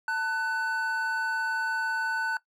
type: tone pair together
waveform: triangle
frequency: 893 / 1497 Hz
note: A5 / F#6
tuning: +25 / +20 cents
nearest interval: major sixth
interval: 895 cents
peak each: -30 / -25 dBFS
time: 0.08-2.37 s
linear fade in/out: 2 ms
effects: noise-tail reverb RT60 0.1 s tail -19 dB re dry